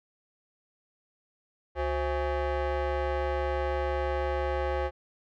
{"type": "ring-modulated tone", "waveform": "25% pulse", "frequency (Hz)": 298, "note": "D4", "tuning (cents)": 25, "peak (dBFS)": -20, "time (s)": [1.75, 4.91], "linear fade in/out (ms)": 50, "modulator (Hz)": 230, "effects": ["low-pass 2000 Hz 12 dB/octave"]}